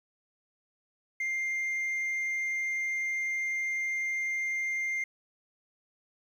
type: tone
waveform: sine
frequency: 2104 Hz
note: C7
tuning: 9 cents sharp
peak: -26 dBFS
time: 1.2-5.04 s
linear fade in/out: 5 ms
effects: tanh soft clip ceiling -28 dBFS + 10-bit